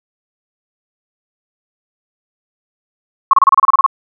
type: tone bursts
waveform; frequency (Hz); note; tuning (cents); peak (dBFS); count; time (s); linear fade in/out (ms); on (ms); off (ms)
sine; 1092; C#6; -26; -4; 11; 3.31-3.863; 2; 23; 30
effects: none